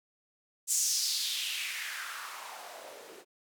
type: noise with band-pass filter sweep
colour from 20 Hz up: blue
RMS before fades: -35 dBFS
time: 0.67-3.25 s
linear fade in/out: 50 ms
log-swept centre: 7700 to 360 Hz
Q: 2.9
effects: none